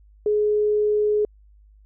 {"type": "tone", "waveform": "sine", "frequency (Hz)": 420.5, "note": "G#4", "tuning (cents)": 22, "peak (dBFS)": -17, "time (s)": [0.26, 1.25], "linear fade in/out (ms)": 2, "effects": ["added 51 Hz sine -49 dBFS peak until 1.85 s"]}